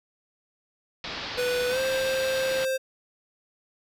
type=low-pass noise; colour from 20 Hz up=white; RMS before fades=-35 dBFS; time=1.04-2.65 s; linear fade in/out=2 ms; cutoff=4900 Hz; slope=48 dB/octave
type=tone with pitch glide; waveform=square; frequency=493.9 to 526.3 Hz; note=B4 to C5; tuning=0 to +10 cents; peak=-25 dBFS; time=1.37-2.78 s; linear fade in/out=20 ms; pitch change=+110 cents; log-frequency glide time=1.69-1.79 s
effects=none

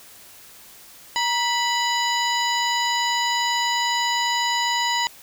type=harmonic tone with a mistuned harmonic; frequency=987.8 Hz; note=B5; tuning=in tune; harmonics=1 / 2 / 3 / 4 / 5 / 7; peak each=-23 / -26 / -28 / -29 / -30 / -31 dBFS; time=1.16-5.07 s; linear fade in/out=0 ms; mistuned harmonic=1; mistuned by=-75 cents; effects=white hiss -46 dBFS RMS until 5.22 s

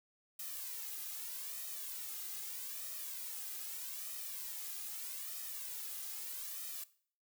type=noise with flanger; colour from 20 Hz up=blue; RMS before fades=-44 dBFS; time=0.39-6.84 s; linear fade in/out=5 ms; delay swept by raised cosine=1.6 to 2.46 ms; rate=0.8 Hz; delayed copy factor=+0.8; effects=noise-tail reverb RT60 0.5 s tail -18 dB re dry

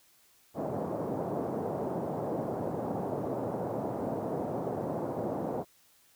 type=band-pass noise; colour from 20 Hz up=white; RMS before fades=-34 dBFS; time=0.54-5.65 s; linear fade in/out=50 ms; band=110 to 710 Hz; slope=24 dB/octave; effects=white hiss -64 dBFS RMS until 6.15 s

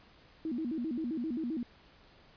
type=tone with vibrato; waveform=sine; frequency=277.2 Hz; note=C#4; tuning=in tune; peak=-32 dBFS; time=0.45-1.63 s; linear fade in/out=2 ms; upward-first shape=square; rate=7.6 Hz; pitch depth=250 cents each way; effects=pink hiss -60 dBFS RMS until 2.36 s + resampled to 11025 Hz

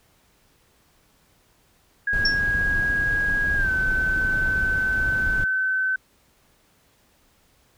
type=tone with pitch glide; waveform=sine; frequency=1646 to 1526.9 Hz; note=G#6 to G6; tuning=-16 to -46 cents; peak=-20 dBFS; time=2.07-5.96 s; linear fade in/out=5 ms; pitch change=-130 cents; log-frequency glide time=3.55-3.7 s
type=noise; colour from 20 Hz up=brown; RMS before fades=-29 dBFS; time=2.13-5.44 s; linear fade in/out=2 ms
type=tone with exponential decay; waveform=sine; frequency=5450 Hz; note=F8; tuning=43 cents flat; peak=-16 dBFS; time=2.25-2.41 s; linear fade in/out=5 ms; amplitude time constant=34 ms
effects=pink hiss -61 dBFS RMS until 7.77 s

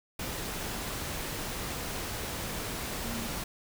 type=tone in noise; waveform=sine; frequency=230 Hz; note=A#3; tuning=23 cents flat; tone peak=-38 dBFS; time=3.04-3.27 s; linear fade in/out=5 ms; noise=pink; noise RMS=-36 dBFS; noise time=0.19-3.44 s; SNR=-5 dB; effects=none

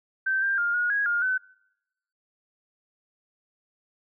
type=tone with pitch steps; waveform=sine; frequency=1552 / 1588 / 1408 / 1444 / 1652 / 1416 / 1515 Hz; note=G6 / G6 / F6 / F#6 / G#6 / F6 / F#6; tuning=-18 / +22 / +14 / -43 / -10 / +23 / +40 cents; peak=-22 dBFS; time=0.26-1.38 s; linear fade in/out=10 ms; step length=160 ms; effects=noise-tail reverb RT60 0.9 s tail -26 dB re dry

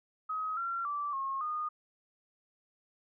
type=tone with pitch steps; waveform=sine; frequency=1267 / 1368 / 1164 / 1082 / 1227 Hz; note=D#6 / F6 / D6 / C#6 / D#6; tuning=+31 / -36 / -16 / -42 / -25 cents; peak=-32 dBFS; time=0.29-1.69 s; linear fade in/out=10 ms; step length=280 ms; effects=none

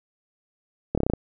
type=slowing click train; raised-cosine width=2 ms; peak=-9 dBFS; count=7; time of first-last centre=0.95-1.136 s; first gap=26 ms; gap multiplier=1.07; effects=none

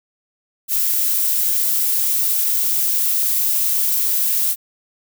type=noise; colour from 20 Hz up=violet; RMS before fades=-18 dBFS; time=0.68-4.56 s; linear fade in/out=50 ms; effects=none

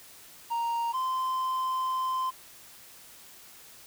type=tone pair in turn; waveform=triangle; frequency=932.3 / 1035.8 Hz; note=A#5 / C6; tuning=0 / -18 cents; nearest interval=major second; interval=182 cents; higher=second; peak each=-25 dBFS; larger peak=neither; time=0.5-0.93 / 0.93-2.31 s; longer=second; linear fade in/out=20 ms; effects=white hiss -51 dBFS RMS until 3.86 s

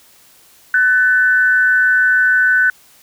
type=tone pair together; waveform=sine; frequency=1500 / 1753.6 Hz; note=F#6 / A6; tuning=+23 / -6 cents; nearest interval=minor third; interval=271 cents; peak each=-10 / -18 dBFS; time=0.74-2.7 s; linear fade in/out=2 ms; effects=white hiss -48 dBFS RMS until 3.02 s

